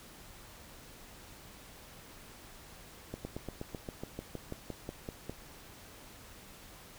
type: slowing click train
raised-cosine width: 2 ms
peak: -25 dBFS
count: 15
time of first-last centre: 3.14-5.296 s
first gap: 110 ms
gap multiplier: 1.05
effects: pink hiss -53 dBFS RMS until 6.98 s